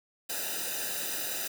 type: noise with comb filter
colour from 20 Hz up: white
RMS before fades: -34 dBFS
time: 0.29-1.48 s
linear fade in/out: 10 ms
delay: 0.91 ms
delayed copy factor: -0.95
effects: none